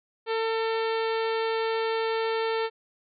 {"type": "harmonic tone", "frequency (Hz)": 449, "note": "A4", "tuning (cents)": 35, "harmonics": [1, 2, 3, 4, 5, 6, 7, 8, 9, 10], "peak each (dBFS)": [-26, -32, -36, -38, -40, -42, -43, -44, -45, -46], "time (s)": [0.26, 2.7], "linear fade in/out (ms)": 50, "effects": []}